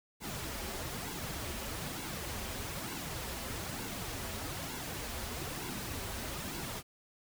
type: noise with flanger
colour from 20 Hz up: pink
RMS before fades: -40 dBFS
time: 0.2-6.83 s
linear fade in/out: 50 ms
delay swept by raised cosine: 1.6 to 6.8 ms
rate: 1.1 Hz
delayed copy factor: -0.6
effects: none